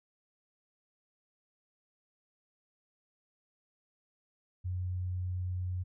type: tone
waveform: sine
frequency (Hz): 90.9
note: F#2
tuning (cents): -30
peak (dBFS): -32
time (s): 4.64-5.84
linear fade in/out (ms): 20
effects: none